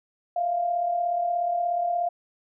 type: tone pair together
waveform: sine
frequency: 661.7 / 698.5 Hz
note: E5 / F5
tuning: +6 / 0 cents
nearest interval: minor second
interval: 94 cents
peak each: -32 / -23 dBFS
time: 0.36-2.09 s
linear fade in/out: 5 ms
effects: none